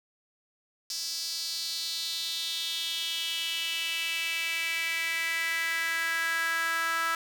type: tone with high-pass filter sweep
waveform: sawtooth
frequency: 329.6 Hz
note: E4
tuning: in tune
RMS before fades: -31 dBFS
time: 0.9-7.15 s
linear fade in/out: 2 ms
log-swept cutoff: 5100 to 1400 Hz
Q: 4.5
effects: 8-bit